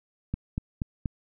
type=click train; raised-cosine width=5 ms; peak=-16 dBFS; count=4; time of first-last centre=0.34-1.058 s; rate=4.18 Hz; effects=none